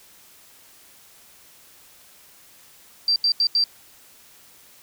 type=tone bursts at uneven times; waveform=sine; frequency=4699 Hz; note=D8; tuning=in tune; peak=-16 dBFS; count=4; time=3.08-3.16 / 3.24-3.32 / 3.4-3.47 / 3.55-3.64 s; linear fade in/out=2 ms; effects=white hiss -51 dBFS RMS until 4.82 s